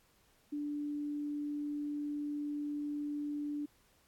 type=tone; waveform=sine; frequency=293.1 Hz; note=D4; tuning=3 cents flat; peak=-35 dBFS; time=0.52-3.66 s; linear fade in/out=10 ms; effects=pink hiss -69 dBFS RMS until 4.07 s + AAC 64 kbps